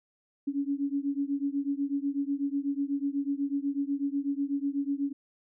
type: beating tone pair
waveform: sine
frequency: 277.4 / 285.5 Hz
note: C#4 / D4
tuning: +1 / -49 cents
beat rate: 8.1 Hz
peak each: -30 / -31 dBFS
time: 0.47-5.13 s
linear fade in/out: 10 ms
effects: none